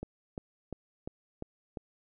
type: click train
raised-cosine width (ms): 2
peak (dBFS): -24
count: 6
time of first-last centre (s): 0.03-1.772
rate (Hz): 2.87
effects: none